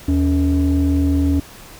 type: tone pair together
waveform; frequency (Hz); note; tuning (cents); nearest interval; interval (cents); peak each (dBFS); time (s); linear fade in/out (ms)
sine; 78.63 / 280.2; D#2 / C#4; +19 / +19; octave + minor seventh; 2200; -14; 0.08-1.4; 5
effects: tanh soft clip ceiling -10 dBFS + pink hiss -40 dBFS RMS until 1.79 s